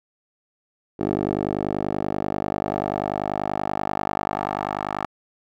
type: tone with band-pass filter sweep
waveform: 10% pulse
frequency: 50.3 Hz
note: G1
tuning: 45 cents sharp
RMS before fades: -26 dBFS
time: 0.99-5.06 s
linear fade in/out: 10 ms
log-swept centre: 410 to 1000 Hz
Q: 2
effects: none

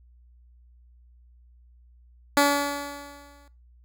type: tone with exponential decay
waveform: 10% pulse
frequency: 285.5 Hz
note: D4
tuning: 49 cents flat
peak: -7 dBFS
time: 2.37-3.48 s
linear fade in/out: 1 ms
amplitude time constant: 240 ms
effects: noise-tail reverb RT60 0.3 s tail -19 dB re dry + added 60 Hz sine -52 dBFS peak until 3.84 s

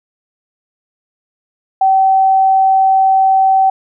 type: tone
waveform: sine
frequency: 768 Hz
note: G5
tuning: 36 cents flat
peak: -7 dBFS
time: 1.81-3.7 s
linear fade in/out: 5 ms
effects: none

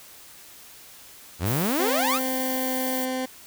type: exponential sweep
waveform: sawtooth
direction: up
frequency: 77.9 to 1460 Hz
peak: -19 dBFS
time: 1.39-2.2 s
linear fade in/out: 50 ms
type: noise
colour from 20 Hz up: violet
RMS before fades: -31 dBFS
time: 1.45-3.06 s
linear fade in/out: 20 ms
type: tone with pitch glide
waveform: 20% pulse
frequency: 260.3 to 258.1 Hz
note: C4 to C4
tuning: -9 to -23 cents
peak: -21 dBFS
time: 1.79-3.26 s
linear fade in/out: 10 ms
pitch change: -14 cents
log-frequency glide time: 2.01-3.02 s
effects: white hiss -47 dBFS RMS until 3.46 s

